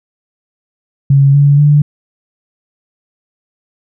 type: tone with pitch steps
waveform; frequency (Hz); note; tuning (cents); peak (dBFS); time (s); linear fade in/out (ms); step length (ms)
sine; 138.59 / 142.73 / 147; C#3 / D3 / D3; 0 / -49 / +2; -4; 1.1-1.82; 5; 240
effects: none